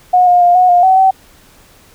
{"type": "tone with pitch steps", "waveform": "sine", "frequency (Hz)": [726, 712, 704, 731, 708, 756, 764], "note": ["F#5", "F5", "F5", "F#5", "F5", "F#5", "G5"], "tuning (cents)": [-33, 33, 14, -21, 23, 37, -45], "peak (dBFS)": -5, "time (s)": [0.13, 1.11], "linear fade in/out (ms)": 10, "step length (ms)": 140, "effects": ["pink hiss -45 dBFS RMS until 1.94 s"]}